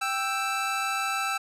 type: tone pair together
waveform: 25% pulse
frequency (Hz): 784 / 1322.3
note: G5 / E6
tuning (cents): 0 / +5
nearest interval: major sixth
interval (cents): 905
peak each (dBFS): -27 / -24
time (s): 0.01-1.38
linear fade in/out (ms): 10
effects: low-pass 11000 Hz 12 dB/octave